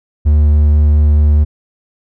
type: tone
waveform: triangle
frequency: 74.6 Hz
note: D2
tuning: 28 cents sharp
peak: -4 dBFS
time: 0.25-1.45 s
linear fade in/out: 20 ms
effects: none